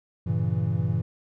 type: chord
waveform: triangle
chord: G diminished seventh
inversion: none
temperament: equal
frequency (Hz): 98 / 116.54 / 138.59 / 164.81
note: G2 / Bb2 / Db3 / Fb3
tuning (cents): 0 / 0 / 0 / 0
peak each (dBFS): -26 / -25 / -29 / -26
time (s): 0.26-1.02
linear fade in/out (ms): 10
effects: none